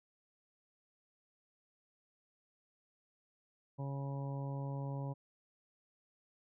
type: harmonic tone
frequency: 138.59 Hz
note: C#3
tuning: in tune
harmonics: 1 / 2 / 3 / 4 / 5 / 6 / 7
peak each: -38 / -48 / -53 / -49 / -57 / -54 / -52 dBFS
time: 3.78-5.14 s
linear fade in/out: 20 ms
effects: none